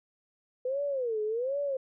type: tone with vibrato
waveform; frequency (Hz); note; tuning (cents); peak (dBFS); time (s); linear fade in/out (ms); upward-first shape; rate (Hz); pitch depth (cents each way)
sine; 493.9; B4; 0; -28; 0.65-1.77; 5; sine; 1.3; 260
effects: none